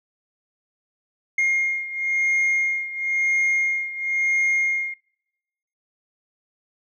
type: beating tone pair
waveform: sine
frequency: 2132 / 2132.98 Hz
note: C7 / C7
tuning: +32 / +33 cents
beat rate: 0.98 Hz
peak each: -19 / -22 dBFS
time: 1.38-4.94 s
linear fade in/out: 5 ms
effects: noise-tail reverb RT60 1.0 s tail -24 dB re dry + tanh soft clip ceiling -16 dBFS